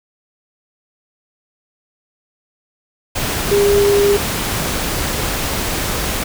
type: tone in noise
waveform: sine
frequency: 404.7 Hz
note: G#4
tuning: 45 cents flat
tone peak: -10 dBFS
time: 3.51-4.17 s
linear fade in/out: 10 ms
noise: pink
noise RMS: -20 dBFS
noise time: 3.15-6.24 s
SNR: +7 dB
effects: none